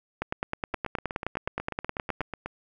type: two click trains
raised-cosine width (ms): 0.5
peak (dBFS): -13 / -18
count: 20 / 15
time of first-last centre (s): 0.22-2.207 / 0.74-2.46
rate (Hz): 9.56 / 8.14
effects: none